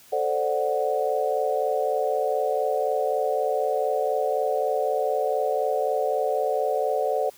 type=chord; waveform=sine; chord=D dominant seventh; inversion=second; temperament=equal; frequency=440 / 523.3 / 587.3 / 740 Hz; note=A4 / C5 / D5 / F#5; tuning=0 / 0 / 0 / 0 cents; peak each=-27 dBFS; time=0.12-7.3 s; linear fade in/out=10 ms; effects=white hiss -52 dBFS RMS until 7.37 s